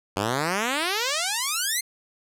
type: exponential sweep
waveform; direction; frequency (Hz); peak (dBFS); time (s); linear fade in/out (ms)
5% pulse; up; 92.3 to 2133; -12; 0.16-1.81; 10
effects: low-pass 12000 Hz 12 dB/octave